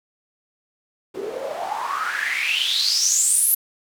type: noise with band-pass filter sweep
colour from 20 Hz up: white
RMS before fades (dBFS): -22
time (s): 1.14-3.55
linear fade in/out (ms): 10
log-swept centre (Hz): 360 to 12000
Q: 9.5
effects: none